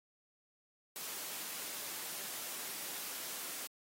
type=noise; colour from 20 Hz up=white; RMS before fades=-43 dBFS; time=0.96-3.67 s; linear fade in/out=0 ms; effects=high-pass 200 Hz 12 dB/octave + AAC 48 kbps